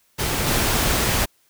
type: noise with level steps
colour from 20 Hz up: pink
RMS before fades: -23 / -20 dBFS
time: 0.18-1.26 s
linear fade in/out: 20 ms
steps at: 0.46 s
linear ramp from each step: 10 ms
effects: white hiss -62 dBFS RMS until 1.49 s